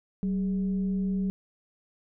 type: tone with frequency modulation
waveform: sine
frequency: 190.5 Hz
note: G3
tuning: 49 cents flat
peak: -25 dBFS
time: 0.23-1.3 s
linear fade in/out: 0 ms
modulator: 223 Hz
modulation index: 0.3
effects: none